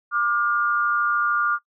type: tone pair together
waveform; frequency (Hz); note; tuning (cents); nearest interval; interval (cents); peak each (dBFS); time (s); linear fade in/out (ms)
sine; 1188 / 1421.2; D6 / F6; +20 / +30; minor third; 310; -21; 0.11-1.59; 50
effects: noise-tail reverb RT60 0.1 s tail -24 dB re dry